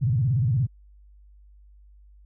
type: tone with vibrato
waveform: sine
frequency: 123.47 Hz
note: B2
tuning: in tune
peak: -19 dBFS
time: 0.01-0.67 s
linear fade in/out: 20 ms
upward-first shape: square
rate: 17 Hz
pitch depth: 220 cents each way
effects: added 50 Hz sine -49 dBFS peak until 2.25 s